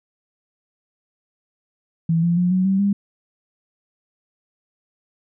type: tone with pitch steps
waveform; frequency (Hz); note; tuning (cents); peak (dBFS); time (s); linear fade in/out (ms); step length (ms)
sine; 164.81 / 171.41 / 178.28 / 185.42 / 192.85 / 200.6; E3 / F3 / F3 / F#3 / G3 / G3; 0 / -32 / +36 / +4 / -28 / +40; -15; 2.09-2.93; 5; 140
effects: none